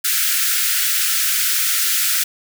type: high-pass noise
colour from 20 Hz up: white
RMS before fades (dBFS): -18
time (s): 0.04-2.24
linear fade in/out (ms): 10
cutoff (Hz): 1300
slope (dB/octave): 96
effects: none